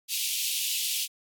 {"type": "high-pass noise", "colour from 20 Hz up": "pink", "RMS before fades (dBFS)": -29, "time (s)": [0.08, 1.08], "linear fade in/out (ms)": 50, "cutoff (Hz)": 2600, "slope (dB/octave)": 48, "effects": ["AAC 64 kbps"]}